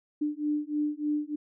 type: beating tone pair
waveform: sine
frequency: 296.4 / 299.7 Hz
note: D4 / D4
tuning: +16 / +35 cents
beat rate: 3.3 Hz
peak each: -30 / -30 dBFS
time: 0.21-1.36 s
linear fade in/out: 10 ms
effects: none